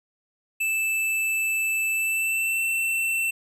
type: tone with pitch glide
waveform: square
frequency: 2637 to 2685 Hz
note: E7 to E7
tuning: 0 to +31 cents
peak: -23 dBFS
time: 0.6-3.31 s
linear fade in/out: 10 ms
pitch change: +31 cents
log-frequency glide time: 1.91-2.63 s
effects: none